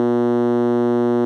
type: tone with band-pass filter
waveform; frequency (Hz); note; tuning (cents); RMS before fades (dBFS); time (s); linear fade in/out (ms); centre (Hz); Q
5% pulse; 120; B2; -49; -17; 0-1.25; 0; 300; 4.9
effects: none